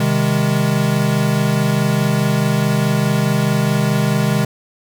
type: chord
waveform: square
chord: Ab major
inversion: first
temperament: equal with one note detuned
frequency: 130.81 / 155.56 / 204.3 Hz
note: C3 / Eb3 / Ab3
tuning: 0 / 0 / -28 cents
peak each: -19 dBFS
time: 0-4.45 s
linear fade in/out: 5 ms
effects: none